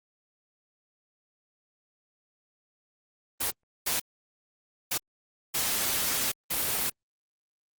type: noise bursts at uneven times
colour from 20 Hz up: white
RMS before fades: -28 dBFS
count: 5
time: 3.4-3.51 / 3.86-4 / 4.91-4.98 / 5.54-6.32 / 6.5-6.9 s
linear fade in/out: 10 ms
effects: Opus 24 kbps